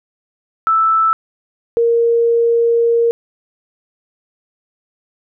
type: tone pair in turn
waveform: sine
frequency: 1318.5 / 466.2 Hz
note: E6 / A#4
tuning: 0 / 0 cents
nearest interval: octave + tritone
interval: 1800 cents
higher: first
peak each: -10 dBFS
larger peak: neither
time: 0.67-1.13 / 1.77-3.11 s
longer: second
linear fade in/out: 0 ms
effects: none